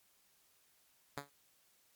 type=tone with exponential decay; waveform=5% pulse; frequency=142.2 Hz; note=C#3; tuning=45 cents sharp; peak=-26 dBFS; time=1.17-1.3 s; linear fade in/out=5 ms; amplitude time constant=28 ms; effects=white hiss -71 dBFS RMS until 1.95 s + MP3 96 kbps